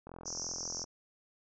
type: click train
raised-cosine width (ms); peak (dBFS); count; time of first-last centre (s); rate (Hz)
1; -32; 34; 0.07-0.841; 42.8
type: band-pass noise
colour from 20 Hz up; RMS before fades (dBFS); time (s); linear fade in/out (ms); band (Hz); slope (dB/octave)
white; -40; 0.25-0.85; 20; 5400 to 6200; 96
effects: none